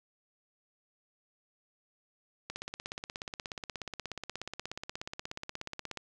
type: click train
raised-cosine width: 0.2 ms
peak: -21 dBFS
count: 59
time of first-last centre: 2.5-5.973 s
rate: 16.7 Hz
effects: none